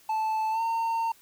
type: tone with pitch glide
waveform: triangle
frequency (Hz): 876 to 912.1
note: A5 to A#5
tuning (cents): -8 to -38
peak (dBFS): -23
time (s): 0.09-1.12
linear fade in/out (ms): 5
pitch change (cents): +70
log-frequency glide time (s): 0.51-0.61
effects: white hiss -58 dBFS RMS until 1.21 s